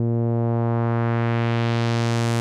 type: tone with low-pass filter sweep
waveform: sawtooth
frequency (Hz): 116.54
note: A#2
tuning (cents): 0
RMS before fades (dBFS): -21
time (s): 0-2.4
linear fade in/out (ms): 0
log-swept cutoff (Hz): 370 to 9700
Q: 1.1
effects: none